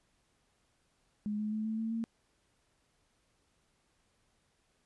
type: tone with pitch steps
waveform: sine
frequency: 209.2 / 212.7 / 216.3 / 220 / 223.7 / 227.5 Hz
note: G#3 / G#3 / A3 / A3 / A3 / A#3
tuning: +13 / +42 / -29 / 0 / +29 / -42 cents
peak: -32 dBFS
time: 1.26-2.04 s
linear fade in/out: 0 ms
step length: 130 ms
effects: pink hiss -74 dBFS RMS until 4.85 s + resampled to 24000 Hz